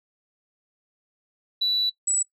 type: tone pair in turn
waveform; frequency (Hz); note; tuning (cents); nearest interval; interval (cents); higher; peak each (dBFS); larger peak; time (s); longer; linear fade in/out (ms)
sine; 3951 / 7868; B7 / B8; 0 / -7; octave; 1193; second; -19; neither; 1.61-1.9 / 2.07-2.23; first; 10
effects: noise-tail reverb RT60 0.1 s tail -19 dB re dry + tanh soft clip ceiling -16 dBFS